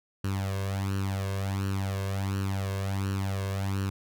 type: tone with flanger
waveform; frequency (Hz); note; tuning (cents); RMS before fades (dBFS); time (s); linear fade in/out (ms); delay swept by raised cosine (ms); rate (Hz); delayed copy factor
sawtooth; 97.4; G2; -11; -30; 0.24-3.9; 5; 0.69 to 1.89; 1.4; +0.75
effects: none